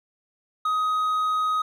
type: tone with hard clipping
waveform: sine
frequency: 1257 Hz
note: D#6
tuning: 17 cents sharp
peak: -22 dBFS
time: 0.65-1.62 s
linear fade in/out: 5 ms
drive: 3 dB
effects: none